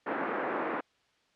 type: band-pass noise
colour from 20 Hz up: pink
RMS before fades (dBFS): -33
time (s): 0.06-0.81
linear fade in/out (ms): 10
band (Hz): 270 to 1800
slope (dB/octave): 24
effects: white hiss -69 dBFS RMS until 1.35 s + low-pass 4000 Hz 12 dB/octave